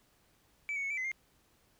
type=tone with pitch steps; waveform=sine; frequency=2308 / 2226 / 2202 / 2321 / 2039 / 2117 Hz; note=D7 / C#7 / C#7 / D7 / C7 / C7; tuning=-31 / +7 / -12 / -21 / -45 / +20 cents; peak=-31 dBFS; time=0.69-1.116 s; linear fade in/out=0 ms; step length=71 ms; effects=tanh soft clip ceiling -31 dBFS + pink hiss -69 dBFS RMS until 1.79 s